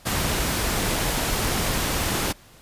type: noise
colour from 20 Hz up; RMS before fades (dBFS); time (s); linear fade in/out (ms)
pink; -24; 0.05-2.33; 20
effects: pink hiss -51 dBFS RMS until 2.61 s + resampled to 32000 Hz